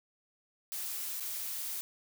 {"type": "noise with dropouts", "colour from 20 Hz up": "blue", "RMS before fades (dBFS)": -38, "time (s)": [0.72, 1.81], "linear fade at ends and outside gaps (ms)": 0, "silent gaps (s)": [1.199, 1.206], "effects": []}